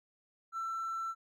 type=tone with hard clipping; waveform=triangle; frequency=1339 Hz; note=E6; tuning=27 cents sharp; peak=-35 dBFS; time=0.52-1.15 s; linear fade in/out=50 ms; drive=4 dB; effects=none